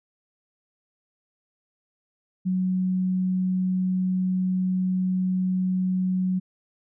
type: tone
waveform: sine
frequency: 185 Hz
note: F#3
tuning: in tune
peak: -21 dBFS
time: 2.45-6.4 s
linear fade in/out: 20 ms
effects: none